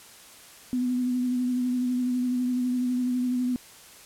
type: tone with vibrato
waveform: sine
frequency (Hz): 249.3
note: B3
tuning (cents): +16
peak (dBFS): -23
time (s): 0.73-3.56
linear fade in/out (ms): 0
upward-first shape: sine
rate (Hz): 12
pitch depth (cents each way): 24
effects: white hiss -49 dBFS RMS until 4.05 s + low-pass 12000 Hz 12 dB/octave